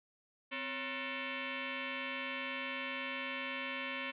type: tone with frequency modulation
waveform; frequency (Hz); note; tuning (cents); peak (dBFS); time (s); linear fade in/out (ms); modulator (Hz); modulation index
sine; 260; C4; -11; -37; 0.51-4.12; 20; 406; 7
effects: none